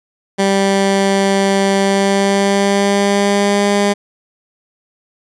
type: tone with pitch glide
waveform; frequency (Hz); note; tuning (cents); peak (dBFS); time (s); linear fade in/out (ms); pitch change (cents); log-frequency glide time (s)
15% pulse; 196 to 202.6; G3 to G#3; 0 to -43; -5; 0.38-3.94; 20; +57; 1.78-3.65
effects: resampled to 22050 Hz